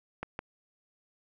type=clicks; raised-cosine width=0.5 ms; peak=-20 dBFS; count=2; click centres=0.23 / 0.391 s; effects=none